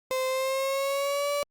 35% pulse tone with pitch glide, 519 to 575.9 Hz, C5 to D5, -14 to -34 cents, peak -24 dBFS, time 0.11-1.43 s, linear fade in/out 0 ms, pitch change +180 cents, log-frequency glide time 0.27-1.31 s, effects Opus 48 kbps

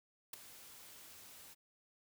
white noise with ADSR envelope, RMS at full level -41 dBFS, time 0.33-1.55 s, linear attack 6 ms, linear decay 8 ms, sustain -15 dB, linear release 27 ms, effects none

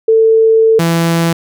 sine / sawtooth tone pair in turn, 446 / 167.06 Hz, A4 / E3, +23 / +23 cents, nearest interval octave + perfect fourth, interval 1700 cents, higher first, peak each -5 / -6 dBFS, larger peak first, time 0.08-0.79 / 0.79-1.33 s, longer first, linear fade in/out 5 ms, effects none

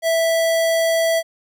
square tone, 658 Hz, E5, 3 cents flat, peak -16 dBFS, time 0.02-1.23 s, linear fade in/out 50 ms, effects none

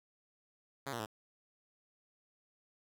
5% pulse tone with pitch steps, 138 / 117.8 / 107.7 Hz, C#3 / A#2 / A2, -7 / +19 / -37 cents, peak -27 dBFS, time 0.86-1.061 s, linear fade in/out 10 ms, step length 67 ms, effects none

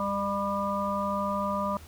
harmonic tone with a mistuned harmonic, 200 Hz, G3, 35 cents sharp, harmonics 1 / 3 / 5 / 6, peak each -32 / -32 / -32 / -32 dBFS, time 0-1.77 s, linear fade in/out 2 ms, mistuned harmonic 5, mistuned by -22 cents, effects added 80 Hz sine -47 dBFS peak until 1.87 s + pink hiss -52 dBFS RMS until 1.87 s

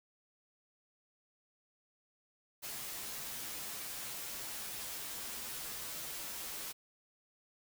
white noise with comb filter, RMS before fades -43 dBFS, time 2.62-6.73 s, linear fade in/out 20 ms, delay 11 ms, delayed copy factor -0.7, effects none

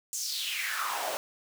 pink noise with high-pass filter sweep, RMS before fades -33 dBFS, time 0.13-1.17 s, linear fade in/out 0 ms, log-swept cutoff 7100 to 520 Hz, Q 4.3, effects none

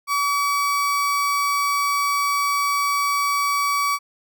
35% pulse tone, 1140 Hz, C#6, 48 cents sharp, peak -17 dBFS, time 0.07-3.99 s, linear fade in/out 50 ms, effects none

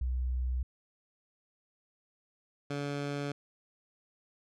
sine / 15% pulse tone pair in turn, 62.8 / 143.11 Hz, B1 / D3, +30 / -44 cents, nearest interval octave + major second, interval 1426 cents, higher second, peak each -29 / -27 dBFS, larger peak second, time 0.01-0.63 / 2.7-3.32 s, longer neither, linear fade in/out 5 ms, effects low-pass 6000 Hz 12 dB/octave

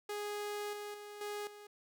sawtooth tone with level steps, 414.3 Hz, G#4, 4 cents flat, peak -34 / -38 / -43 / -35 / -47 dBFS, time 0.09-1.67 s, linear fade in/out 5 ms, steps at 0.73 / 0.94 / 1.21 / 1.47 s, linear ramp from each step 2 ms, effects none

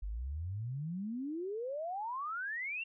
sine exponential sweep, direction up, 46.7 to 2794 Hz, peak -36 dBFS, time 0.02-2.84 s, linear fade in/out 10 ms, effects none

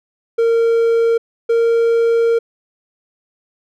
triangle tone pair in turn, 460.5 / 462.4 Hz, A#4 / A#4, -21 / -14 cents, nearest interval unison, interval 7 cents, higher second, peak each -9 dBFS, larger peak neither, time 0.38-1.18 / 1.49-2.39 s, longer second, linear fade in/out 10 ms, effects none

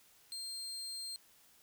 30% pulse tone, 4200 Hz, C8, 6 cents sharp, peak -38 dBFS, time 0.32-1.16 s, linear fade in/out 0 ms, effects white hiss -65 dBFS RMS until 1.62 s

